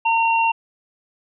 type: tone pair together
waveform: sine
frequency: 911 / 2748 Hz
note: A#5 / F7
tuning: -40 / -29 cents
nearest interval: octave + perfect fifth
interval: 1911 cents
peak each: -16 / -21 dBFS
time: 0.05-0.52 s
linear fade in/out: 10 ms
effects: none